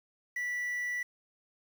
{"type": "tone with quantisation", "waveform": "triangle", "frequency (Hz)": 1960, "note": "B6", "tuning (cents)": -14, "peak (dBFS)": -30, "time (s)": [0.36, 1.03], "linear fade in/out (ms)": 5, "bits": 9, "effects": []}